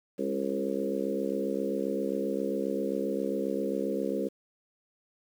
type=harmonic tone with a mistuned harmonic; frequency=67.5 Hz; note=C#2; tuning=45 cents flat; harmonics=3 / 4 / 5 / 6 / 7 / 8; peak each=-35 / -35 / -36 / -35 / -34 / -36 dBFS; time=0.18-4.29 s; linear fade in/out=20 ms; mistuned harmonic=4; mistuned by=+23 cents; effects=9-bit